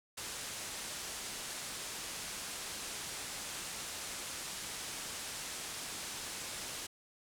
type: low-pass noise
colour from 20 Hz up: white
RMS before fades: -43 dBFS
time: 0.17-6.87 s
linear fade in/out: 10 ms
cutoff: 9800 Hz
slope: 24 dB/octave
effects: none